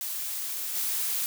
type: noise with level steps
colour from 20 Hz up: blue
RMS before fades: -33 / -29 dBFS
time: 0.01-1.26 s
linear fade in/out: 0 ms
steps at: 0.74 s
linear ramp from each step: 20 ms
effects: none